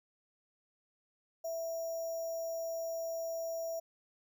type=tone with sample-and-hold; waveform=sine; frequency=659.3 Hz; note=E5; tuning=in tune; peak=-35 dBFS; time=1.44-3.8 s; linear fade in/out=10 ms; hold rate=6300 Hz; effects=none